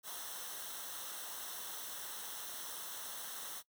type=noise with comb filter; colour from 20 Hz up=white; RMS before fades=-45 dBFS; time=0.03-3.63 s; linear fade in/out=50 ms; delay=0.42 ms; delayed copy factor=-0.75; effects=noise-tail reverb RT60 0.1 s tail -20 dB re dry